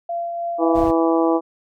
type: tone with tremolo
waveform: sine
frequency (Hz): 685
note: F5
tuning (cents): -34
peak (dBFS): -21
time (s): 0.09-0.86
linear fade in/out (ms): 5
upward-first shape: triangle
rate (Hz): 3.2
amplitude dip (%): 35
type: harmonic tone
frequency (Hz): 164.81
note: E3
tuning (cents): 0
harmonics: 2 / 3 / 4 / 5 / 6 / 7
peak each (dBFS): -17 / -21 / -23 / -25 / -27 / -28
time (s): 0.58-1.41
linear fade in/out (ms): 50
type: noise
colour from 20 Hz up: brown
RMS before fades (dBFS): -29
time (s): 0.74-0.92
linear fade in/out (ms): 20
effects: none